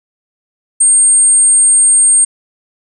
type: tone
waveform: sine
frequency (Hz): 8600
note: C9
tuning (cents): +47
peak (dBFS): -5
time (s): 0.8-2.25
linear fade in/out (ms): 10
effects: none